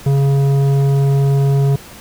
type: tone with tanh clipping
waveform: triangle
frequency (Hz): 138.59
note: C#3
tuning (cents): 0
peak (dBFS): -12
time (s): 0.06-1.76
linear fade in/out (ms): 5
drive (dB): 15
effects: pink hiss -37 dBFS RMS until 2 s